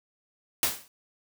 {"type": "noise with exponential decay", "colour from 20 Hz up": "white", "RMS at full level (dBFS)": -21, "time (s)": [0.63, 0.88], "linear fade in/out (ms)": 1, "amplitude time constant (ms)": 54, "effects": []}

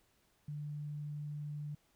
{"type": "tone", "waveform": "sine", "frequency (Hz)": 147.9, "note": "D3", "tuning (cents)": 13, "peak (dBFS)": -39, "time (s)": [0.48, 1.75], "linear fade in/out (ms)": 5, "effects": ["pink hiss -73 dBFS RMS until 1.95 s"]}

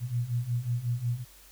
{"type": "beating tone pair", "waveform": "sine", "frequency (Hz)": [117.4, 122.9], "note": ["A#2", "B2"], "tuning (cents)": [13, -8], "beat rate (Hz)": 5.5, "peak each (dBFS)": [-32, -29], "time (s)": [0, 1.25], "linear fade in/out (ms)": 50, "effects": ["added 47 Hz sine -57 dBFS peak until 1.51 s", "white hiss -55 dBFS RMS until 1.51 s"]}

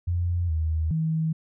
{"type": "tone with pitch steps", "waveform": "sine", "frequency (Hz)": [87.3, 79.5, 159.8], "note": ["F2", "D#2", "D#3"], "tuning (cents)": [0, 38, 47], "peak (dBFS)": -22, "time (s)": [0.07, 1.33], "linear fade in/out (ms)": 10, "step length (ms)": 420, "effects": []}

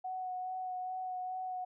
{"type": "tone with vibrato", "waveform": "sine", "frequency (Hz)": 740, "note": "F#5", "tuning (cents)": 0, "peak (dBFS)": -36, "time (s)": [0.04, 1.65], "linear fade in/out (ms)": 10, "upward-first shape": "sine", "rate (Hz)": 2.4, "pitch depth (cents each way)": 15, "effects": []}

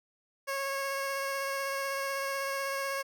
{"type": "tone with vibrato", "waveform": "15% pulse", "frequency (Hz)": 548, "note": "C#5", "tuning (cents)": -20, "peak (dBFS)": -25, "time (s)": [0.47, 3.03], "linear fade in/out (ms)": 20, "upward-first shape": "sine", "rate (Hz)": 16, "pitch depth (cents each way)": 13, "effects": []}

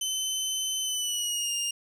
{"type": "tone with pitch glide", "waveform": "20% pulse", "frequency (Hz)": [3056, 2819], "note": ["G7", "F7"], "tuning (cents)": [-45, 16], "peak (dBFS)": -22, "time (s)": [0.01, 1.71], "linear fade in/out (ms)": 5, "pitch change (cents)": -139, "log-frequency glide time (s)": [0.82, 1.53], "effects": []}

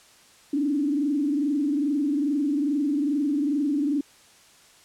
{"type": "tone with frequency modulation", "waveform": "sine", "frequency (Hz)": 288.9, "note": "D4", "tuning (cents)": -28, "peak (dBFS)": -21, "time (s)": [0.53, 4.01], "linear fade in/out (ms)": 5, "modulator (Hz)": 22.4, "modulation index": 0.93, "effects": ["white hiss -54 dBFS RMS until 4.84 s", "low-pass 9000 Hz 12 dB/octave"]}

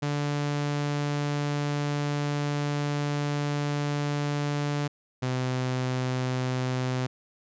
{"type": "tone pair in turn", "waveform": "sawtooth", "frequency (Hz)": [145.5, 127.8], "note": ["D3", "C3"], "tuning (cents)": [-16, -40], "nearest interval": "major second", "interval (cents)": 224, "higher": "first", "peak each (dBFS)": -22, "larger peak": "neither", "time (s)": [[0.02, 4.88], [5.22, 7.07]], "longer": "first", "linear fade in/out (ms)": 10, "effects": ["resampled to 16000 Hz"]}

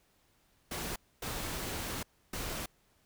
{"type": "noise bursts at uneven times", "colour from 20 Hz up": "pink", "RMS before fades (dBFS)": -38, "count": 3, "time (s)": [[0.71, 0.96], [1.22, 2.03], [2.33, 2.66]], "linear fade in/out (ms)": 5, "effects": ["pink hiss -70 dBFS RMS until 3.05 s"]}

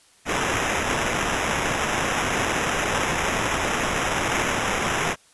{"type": "noise with sample-and-hold", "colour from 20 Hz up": "white", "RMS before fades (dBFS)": -24, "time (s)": [0.25, 5.16], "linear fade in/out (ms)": 50, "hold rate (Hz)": 4410, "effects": ["white hiss -56 dBFS RMS until 5.33 s", "resampled to 24000 Hz"]}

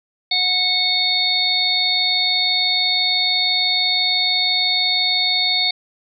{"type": "harmonic tone", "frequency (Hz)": 734, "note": "F#5", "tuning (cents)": -14, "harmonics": [1, 3, 5, 6], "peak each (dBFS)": [-29, -23, -19, -19], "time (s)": [0.31, 5.71], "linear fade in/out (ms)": 5, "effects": []}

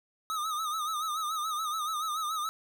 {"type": "tone with vibrato", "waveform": "square", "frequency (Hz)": 1252, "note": "D#6", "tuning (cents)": 10, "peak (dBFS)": -31, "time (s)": [0.3, 2.49], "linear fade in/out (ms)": 0, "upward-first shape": "sine", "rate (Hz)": 7, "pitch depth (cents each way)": 82, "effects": []}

